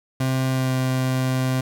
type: tone with pitch glide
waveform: 30% pulse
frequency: 131 to 129.72 Hz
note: C3 to C3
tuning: +2 to -15 cents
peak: -17 dBFS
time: 0.2-1.61 s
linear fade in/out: 5 ms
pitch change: -17 cents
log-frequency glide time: 0.5-0.73 s
effects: none